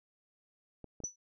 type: clicks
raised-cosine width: 2 ms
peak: -33 dBFS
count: 3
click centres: 0.843 / 1.003 / 1.038 s
type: tone with exponential decay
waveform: sine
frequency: 5950 Hz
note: F#8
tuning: 9 cents sharp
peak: -32 dBFS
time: 1.04-1.16 s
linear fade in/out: 5 ms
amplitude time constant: 26 ms
effects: none